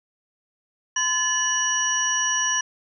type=tone cluster; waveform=sine; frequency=1020 / 1729 / 2955 / 5780 Hz; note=C6 / A6 / F#7 / F#8; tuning=-44 / -31 / -3 / -41 cents; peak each=-29 / -25 / -29 / -23 dBFS; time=0.96-2.61 s; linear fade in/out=5 ms; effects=none